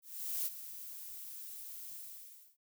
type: noise with ADSR envelope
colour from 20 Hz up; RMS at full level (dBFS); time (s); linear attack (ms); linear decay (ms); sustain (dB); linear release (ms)
violet; -35; 0.02-2.57; 440; 32; -12; 600
effects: none